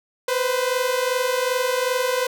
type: tone pair together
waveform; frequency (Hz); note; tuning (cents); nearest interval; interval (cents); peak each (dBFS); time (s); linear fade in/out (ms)
sawtooth; 494.6 / 517.2; B4 / C5; +3 / -20; minor second; 77; -19; 0.28-2.27; 5
effects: none